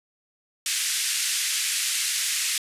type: band-pass noise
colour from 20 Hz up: white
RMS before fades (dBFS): -26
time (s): 0.66-2.58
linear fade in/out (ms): 2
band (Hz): 1800 to 10000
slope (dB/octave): 24
effects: resampled to 32000 Hz